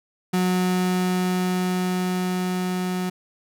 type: tone with level ramp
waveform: 35% pulse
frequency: 182.6 Hz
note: F#3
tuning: 23 cents flat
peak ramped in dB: -17 to -22 dBFS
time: 0.33-3.1 s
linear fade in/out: 10 ms
effects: none